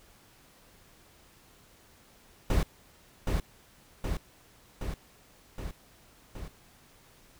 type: noise with echo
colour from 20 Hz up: brown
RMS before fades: -25 dBFS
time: 2.5-2.63 s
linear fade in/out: 2 ms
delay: 770 ms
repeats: 5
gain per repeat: -3 dB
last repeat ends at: 6.48 s
effects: pink hiss -59 dBFS RMS until 7.39 s